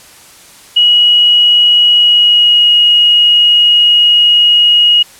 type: tone with pitch glide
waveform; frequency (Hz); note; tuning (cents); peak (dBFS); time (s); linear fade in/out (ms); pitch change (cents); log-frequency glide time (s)
sine; 2909 to 2887; F#7 to F#7; -30 to -43; -4; 0.76-5.03; 10; -13; 1.92-2.74
effects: white hiss -38 dBFS RMS until 5.19 s + low-pass 11000 Hz 12 dB/octave